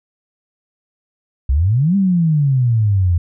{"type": "exponential two-way sweep", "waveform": "sine", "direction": "up then down", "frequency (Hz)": [61, 201.7, 83.7], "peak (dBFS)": -11, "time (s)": [1.49, 3.18], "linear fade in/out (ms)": 5, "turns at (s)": 1.96, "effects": []}